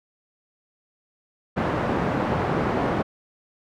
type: band-pass noise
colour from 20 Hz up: pink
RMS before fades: -24 dBFS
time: 1.56-3.03 s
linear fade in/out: 20 ms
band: 120 to 1200 Hz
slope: 12 dB/octave
effects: none